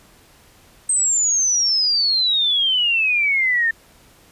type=exponential sweep; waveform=sine; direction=down; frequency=8372 to 1791 Hz; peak=-15 dBFS; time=0.89-3.71 s; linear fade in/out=5 ms; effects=pink hiss -51 dBFS RMS until 4.31 s + resampled to 32000 Hz